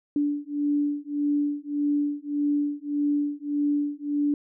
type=beating tone pair; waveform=sine; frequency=290 / 291.7 Hz; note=D4 / D4; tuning=-22 / -12 cents; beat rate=1.7 Hz; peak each=-26 dBFS; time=0.16-4.34 s; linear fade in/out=2 ms; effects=none